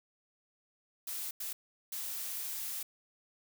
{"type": "noise bursts at uneven times", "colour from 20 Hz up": "blue", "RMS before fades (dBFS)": -39, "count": 3, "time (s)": [[1.07, 1.31], [1.4, 1.53], [1.92, 2.83]], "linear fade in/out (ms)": 5, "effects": []}